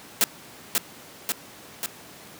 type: noise with echo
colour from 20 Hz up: white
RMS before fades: -19 dBFS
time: 0.21-0.24 s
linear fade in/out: 0 ms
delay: 540 ms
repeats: 3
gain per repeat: -3 dB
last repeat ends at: 1.86 s
effects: pink hiss -45 dBFS RMS until 2.39 s + high-pass 150 Hz 12 dB/octave